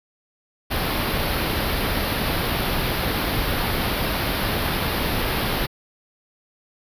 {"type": "band-stop noise", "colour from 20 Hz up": "pink", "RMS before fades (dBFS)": -23, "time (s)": [0.7, 5.67], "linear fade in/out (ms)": 20, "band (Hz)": [4900, 11000], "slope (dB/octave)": 48, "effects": ["resampled to 32000 Hz"]}